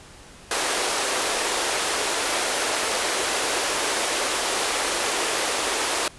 pink high-pass noise, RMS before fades -24 dBFS, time 0.51-6.08 s, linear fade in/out 2 ms, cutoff 370 Hz, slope 24 dB/octave, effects pink hiss -46 dBFS RMS until 6.18 s + resampled to 24000 Hz

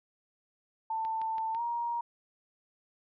sine tone with pitch glide, 890 to 942.9 Hz, A5 to A#5, +20 to +20 cents, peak -30 dBFS, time 0.9-2.01 s, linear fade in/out 5 ms, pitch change +100 cents, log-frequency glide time 1.53-1.61 s
click train, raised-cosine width 0.3 ms, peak -32 dBFS, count 4, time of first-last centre 1.05-1.548 s, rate 6.02 Hz
effects none

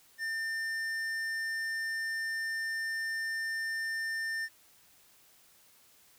triangle tone with tanh clipping, 1800 Hz, A6, 39 cents sharp, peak -34 dBFS, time 0.18-4.49 s, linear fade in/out 50 ms, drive 16 dB, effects white hiss -62 dBFS RMS until 6.18 s

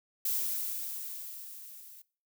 violet noise with level ramp, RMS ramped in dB -30 to -52 dBFS, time 0.25-2.02 s, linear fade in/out 5 ms, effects noise-tail reverb RT60 0.4 s tail -21 dB re dry

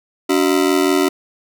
40% pulse ring-modulated tone, 329.6 Hz, E4, in tune, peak -9 dBFS, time 0.29-1.09 s, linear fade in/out 10 ms, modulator 42.7 Hz, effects none

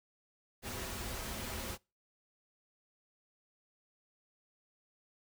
pink noise with comb filter, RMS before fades -41 dBFS, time 0.62-1.78 s, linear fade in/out 50 ms, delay 6.7 ms, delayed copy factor -0.5, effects noise-tail reverb RT60 0.3 s tail -26 dB re dry

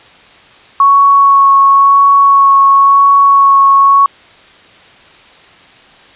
sine tone with vibrato, 1108.7 Hz, C#6, in tune, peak -3 dBFS, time 0.8-4.06 s, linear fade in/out 2 ms, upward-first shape sine, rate 0.96 Hz, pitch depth 11 cents each way, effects white hiss -40 dBFS RMS until 6.15 s + resampled to 8000 Hz

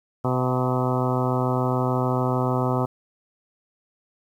harmonic tone with a mistuned harmonic, 126.8 Hz, B2, 46 cents sharp, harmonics 1 / 2 / 3 / 4 / 5 / 6 / 7 / 8 / 9 / 10, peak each -24 / -27 / -29 / -30 / -31 / -32 / -32 / -33 / -34 / -34 dBFS, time 0.24-2.86 s, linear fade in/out 10 ms, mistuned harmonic 5, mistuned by +35 cents, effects 9-bit

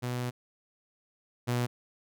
sawtooth tone pair in turn, 123.47 / 121.84 Hz, B2 / B2, 0 / -23 cents, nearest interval unison, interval 23 cents, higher first, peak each -27 / -23 dBFS, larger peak second, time 0.02-0.31 / 1.47-1.67 s, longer first, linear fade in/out 20 ms, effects none

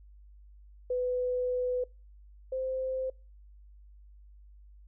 sine tone pair in turn, 499.5 / 520.9 Hz, B4 / C5, +20 / -8 cents, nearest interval minor second, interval 72 cents, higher second, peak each -27 / -30 dBFS, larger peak first, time 0.9-1.84 / 2.52-3.1 s, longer first, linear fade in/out 5 ms, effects noise-tail reverb RT60 0.3 s tail -25 dB re dry + added 50 Hz sine -51 dBFS peak until 4.87 s

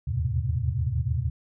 sine tone cluster, 76.5 / 83.1 / 104.2 / 120.3 / 130.1 Hz, D#2 / E2 / G#2 / B2 / C3, -29 / +15 / +6 / -45 / -9 cents, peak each -30 dBFS, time 0.07-1.3 s, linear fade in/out 10 ms, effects none

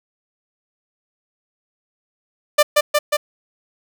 sawtooth tone with echo, 594 Hz, D5, 20 cents sharp, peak -5 dBFS, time 2.58-2.63 s, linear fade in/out 10 ms, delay 180 ms, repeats 3, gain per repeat -2 dB, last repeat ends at 3.17 s, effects none

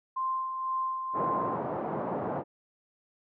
sine tone with tremolo, 1046.5 Hz, C6, in tune, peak -27 dBFS, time 0.16-1.56 s, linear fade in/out 10 ms, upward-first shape sine, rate 2 Hz, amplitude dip 45%
white band-pass noise, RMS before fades -33 dBFS, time 1.13-2.44 s, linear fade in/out 50 ms, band 130 to 910 Hz, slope 24 dB/octave
effects none

